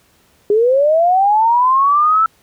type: linear sweep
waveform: sine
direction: up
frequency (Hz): 403.2 to 1331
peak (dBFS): -9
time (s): 0.5-2.26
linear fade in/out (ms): 2
effects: pink hiss -54 dBFS RMS until 2.42 s + high-pass 60 Hz 12 dB/octave